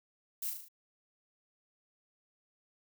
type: noise with echo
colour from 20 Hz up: violet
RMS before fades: -37 dBFS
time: 0.42-0.5 s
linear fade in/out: 5 ms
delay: 37 ms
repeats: 5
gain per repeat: -4 dB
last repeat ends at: 0.685 s
effects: none